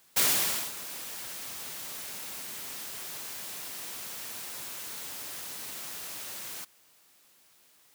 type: noise with ADSR envelope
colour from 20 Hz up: white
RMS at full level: -23 dBFS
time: 0.16-6.65 s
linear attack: 13 ms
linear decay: 540 ms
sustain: -17 dB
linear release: 10 ms
effects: white hiss -62 dBFS RMS until 7.94 s + high-pass 100 Hz 12 dB/octave